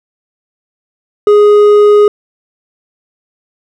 sine tone with hard clipping, 415.3 Hz, G#4, in tune, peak -4 dBFS, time 1.27-2.08 s, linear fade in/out 2 ms, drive 5 dB, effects none

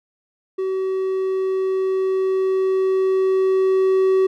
triangle tone with level ramp, 379.6 Hz, F#4, 44 cents sharp, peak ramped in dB -18 to -11 dBFS, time 0.58-4.27 s, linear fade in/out 10 ms, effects none

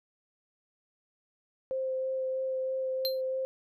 sine tone with vibrato, 523.3 Hz, C5, in tune, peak -29 dBFS, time 1.71-3.45 s, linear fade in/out 0 ms, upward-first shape sine, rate 3.1 Hz, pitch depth 9 cents each way
square tone with exponential decay, 4143 Hz, C8, 18 cents flat, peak -26 dBFS, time 3.05-3.21 s, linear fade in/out 0 ms, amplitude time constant 33 ms
effects none

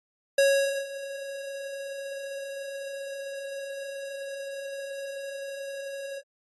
square tone with ADSR envelope, 552 Hz, C#5, 7 cents flat, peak -18 dBFS, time 0.38-6.22 s, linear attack 5 ms, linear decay 470 ms, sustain -18 dB, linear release 49 ms, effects AAC 32 kbps

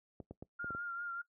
clicks, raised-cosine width 2 ms, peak -32 dBFS, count 6, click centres 0.202 / 0.31 / 0.425 / 0.644 / 0.706 / 0.749 s
sine tone with vibrato, 1396.9 Hz, F6, in tune, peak -38 dBFS, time 0.59-1.22 s, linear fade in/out 10 ms, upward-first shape triangle, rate 5.1 Hz, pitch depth 39 cents each way
effects noise-tail reverb RT60 0.1 s tail -20 dB re dry + high-pass 60 Hz 12 dB/octave

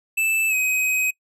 square tone with pitch glide, 2637 to 2524 Hz, E7 to D#7, 0 to +24 cents, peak -19 dBFS, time 0.17-1.11 s, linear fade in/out 10 ms, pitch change -76 cents, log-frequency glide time 0.49-0.54 s, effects noise-tail reverb RT60 0.1 s tail -24 dB re dry

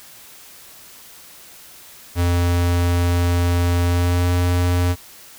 square tone with pitch glide, 87.31 to 88.53 Hz, F2 to F2, 0 to +24 cents, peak -16 dBFS, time 2.15-4.96 s, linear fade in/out 50 ms, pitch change +24 cents, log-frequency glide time 3.86-4.29 s, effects white hiss -43 dBFS RMS until 5.38 s

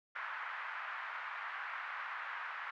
white band-pass noise, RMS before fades -43 dBFS, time 0.15-2.71 s, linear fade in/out 10 ms, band 990 to 1800 Hz, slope 24 dB/octave, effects none

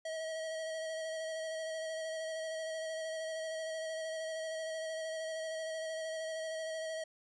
square tone with vibrato, 640 Hz, D#5, 49 cents sharp, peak -38 dBFS, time 0.05-7.04 s, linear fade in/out 5 ms, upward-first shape square, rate 13 Hz, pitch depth 16 cents each way, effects resampled to 22050 Hz + 13-bit

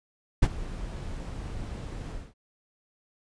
brown noise with ADSR envelope, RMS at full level -18 dBFS, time 0.42-2.34 s, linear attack 12 ms, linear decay 42 ms, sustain -18 dB, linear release 230 ms, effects resampled to 22050 Hz

